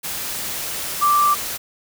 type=tone in noise; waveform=sine; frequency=1174.7 Hz; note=D6; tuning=in tune; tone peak=-13 dBFS; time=1.01-1.35 s; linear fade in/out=20 ms; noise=white; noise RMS=-27 dBFS; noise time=0.03-1.58 s; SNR=+11 dB; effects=none